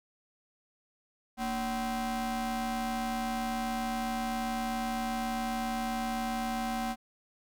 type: ring-modulated tone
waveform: 40% pulse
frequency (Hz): 264.9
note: C4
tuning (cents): +22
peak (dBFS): -27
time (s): 1.37-6.96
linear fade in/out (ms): 50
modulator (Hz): 496
effects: none